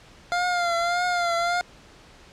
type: tone with vibrato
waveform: 25% pulse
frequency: 698.5 Hz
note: F5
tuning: in tune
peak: -18 dBFS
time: 0.32-1.61 s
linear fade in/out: 0 ms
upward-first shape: triangle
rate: 1.7 Hz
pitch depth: 57 cents each way
effects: pink hiss -50 dBFS RMS until 2.32 s + low-pass 6000 Hz 12 dB/octave